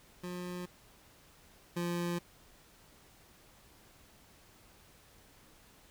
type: tone pair in turn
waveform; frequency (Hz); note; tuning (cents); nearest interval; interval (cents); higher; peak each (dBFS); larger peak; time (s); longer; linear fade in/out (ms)
25% pulse; 178.6 / 173.42; F3 / F3; +39 / -12; minor second; 51; first; -35 / -29; second; 0.23-0.66 / 1.76-2.19; neither; 10
effects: pink hiss -61 dBFS RMS until 5.9 s

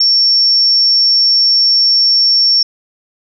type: tone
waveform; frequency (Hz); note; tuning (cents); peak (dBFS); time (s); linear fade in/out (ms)
sine; 5460; F8; -40; -7; 0-2.63; 5
effects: none

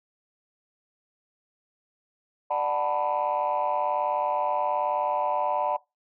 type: chord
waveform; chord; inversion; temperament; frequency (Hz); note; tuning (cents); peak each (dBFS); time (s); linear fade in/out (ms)
sine; B minor seventh; first; just; 592.7 / 740.8 / 889 / 987.8; D5 / F#5 / A5 / B5; +16 / +2 / +18 / 0; -28; 2.5-5.77; 10
effects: noise-tail reverb RT60 0.2 s tail -20 dB re dry + tanh soft clip ceiling -17 dBFS

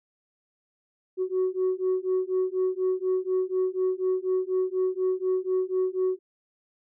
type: beating tone pair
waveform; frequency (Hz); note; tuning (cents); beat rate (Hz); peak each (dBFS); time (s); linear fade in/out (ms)
sine; 370 / 374.1; F#4 / F#4; 0 / +19; 4.1; -25; 1.17-6.19; 50
effects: tanh soft clip ceiling -19 dBFS

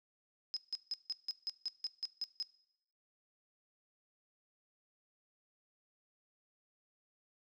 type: tone bursts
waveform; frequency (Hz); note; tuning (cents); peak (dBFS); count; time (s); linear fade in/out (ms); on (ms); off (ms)
sine; 5080; D#8; +35; -34; 11; 0.54-2.426; 0; 26; 160
effects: noise-tail reverb RT60 0.8 s tail -20 dB re dry

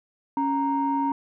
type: tone pair together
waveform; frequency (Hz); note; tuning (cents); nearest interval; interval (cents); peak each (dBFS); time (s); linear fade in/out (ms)
sine; 277.2 / 932.3; C#4 / A#5; 0 / 0; octave + major sixth; 2100; -24 / -23; 0.37-1.12; 2
effects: tanh soft clip ceiling -15 dBFS

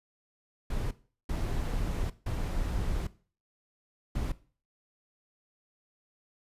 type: noise bursts at uneven times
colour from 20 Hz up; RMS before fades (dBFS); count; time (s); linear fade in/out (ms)
brown; -31; 4; 0.7-0.91 / 1.29-2.1 / 2.26-3.07 / 4.15-4.32; 5
effects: noise-tail reverb RT60 0.4 s tail -17 dB re dry + resampled to 32000 Hz

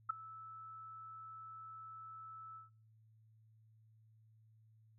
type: tone with ADSR envelope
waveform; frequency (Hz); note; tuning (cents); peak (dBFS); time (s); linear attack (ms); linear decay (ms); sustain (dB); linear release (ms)
sine; 1311; E6; -10; -29; 0.09-2.7; 12; 6; -20; 140
effects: noise-tail reverb RT60 0.5 s tail -25 dB re dry + added 110 Hz sine -64 dBFS peak until 4.98 s

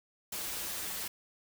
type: noise with comb filter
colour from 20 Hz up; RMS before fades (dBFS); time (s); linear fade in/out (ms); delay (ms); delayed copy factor
white; -38; 0.32-1.08; 5; 7.6; -0.6
effects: none

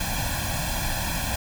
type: noise with comb filter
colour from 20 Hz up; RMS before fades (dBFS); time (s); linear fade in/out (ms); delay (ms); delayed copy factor
pink; -27; 0-1.36; 5; 1.2; +1
effects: none

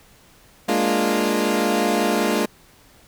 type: chord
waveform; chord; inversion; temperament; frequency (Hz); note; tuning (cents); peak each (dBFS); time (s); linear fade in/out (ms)
20% pulse; Bb dominant seventh; third; equal; 207.7 / 233.1 / 293.7 / 349.2; Ab3 / Bb3 / D4 / F4; 0 / 0 / 0 / 0; -18 / -19 / -20 / -19; 0.68-2.46; 10
effects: pink hiss -52 dBFS RMS until 3.07 s

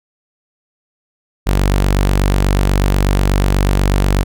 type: tone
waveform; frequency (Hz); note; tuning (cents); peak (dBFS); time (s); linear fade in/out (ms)
sawtooth; 48.19; G1; -29; -7; 1.46-4.24; 20
effects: none

